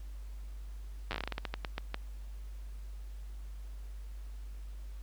slowing click train, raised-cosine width 0.3 ms, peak -19 dBFS, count 16, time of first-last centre 1.11-1.944 s, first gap 9 ms, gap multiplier 1.23, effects added 50 Hz sine -41 dBFS peak until 5.02 s + pink hiss -63 dBFS RMS until 5.02 s

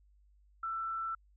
sine tone with frequency modulation, 1336 Hz, E6, 23 cents sharp, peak -34 dBFS, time 0.63-1.15 s, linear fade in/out 5 ms, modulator 128 Hz, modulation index 0.21, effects added 50 Hz sine -62 dBFS peak until 1.36 s

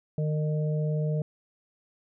harmonic tone, 152.8 Hz, D#3, 31 cents flat, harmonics 1 / 3 / 4, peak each -25 / -35 / -37 dBFS, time 0.18-1.22 s, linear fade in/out 2 ms, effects none

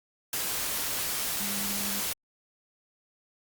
sine tone in noise, 201.2 Hz, G3, 45 cents sharp, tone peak -37 dBFS, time 1.4-2 s, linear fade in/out 2 ms, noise white, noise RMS -31 dBFS, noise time 0.33-2.13 s, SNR -9 dB, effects Opus 48 kbps

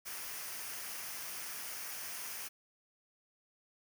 white noise with comb filter, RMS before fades -43 dBFS, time 0.05-2.49 s, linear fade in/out 20 ms, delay 0.26 ms, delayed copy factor -0.5, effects none

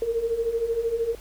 sine beating tone pair, 450.8 / 463.8 Hz, A4 / A#4, +42 / -9 cents, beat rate 13 Hz, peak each -29 / -24 dBFS, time 0.02-1.15 s, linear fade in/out 2 ms, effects added 50 Hz sine -44 dBFS peak until 1.2 s + pink hiss -49 dBFS RMS until 1.2 s

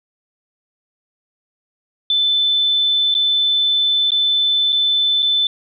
sine tone with dropouts, 3520 Hz, A7, in tune, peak -13 dBFS, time 2.1-5.47 s, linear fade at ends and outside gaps 2 ms, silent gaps 3.142-3.15 / 4.106-4.118 / 4.723-4.727 / 5.223-5.227 s, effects none

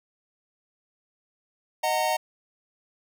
square chord, D# minor, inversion none, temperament equal with one note detuned, 622.3 / 740 / 914.7 Hz, D#5 / F#5 / A#5, 0 / 0 / -33 cents, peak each -28 dBFS, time 1.83-2.17 s, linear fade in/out 10 ms, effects none

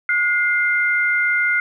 sine tone pair together, 1440.9 / 2093 Hz, F#6 / C7, -46 / 0 cents, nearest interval tritone, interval 646 cents, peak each -18 dBFS, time 0.09-1.6 s, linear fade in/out 2 ms, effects none

